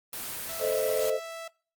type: noise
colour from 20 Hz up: white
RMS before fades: -36 dBFS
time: 0.13-1.1 s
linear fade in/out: 2 ms
type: tone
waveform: sawtooth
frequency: 659.3 Hz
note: E5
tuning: in tune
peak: -33 dBFS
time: 0.49-1.48 s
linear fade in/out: 5 ms
type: chord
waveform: sine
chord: A diminished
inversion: none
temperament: equal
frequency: 440 / 523.3 / 622.3 Hz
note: A4 / C5 / Eb5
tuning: 0 / 0 / 0 cents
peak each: -29 dBFS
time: 0.59-1.2 s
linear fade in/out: 50 ms
effects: noise-tail reverb RT60 0.4 s tail -23 dB re dry + Opus 24 kbps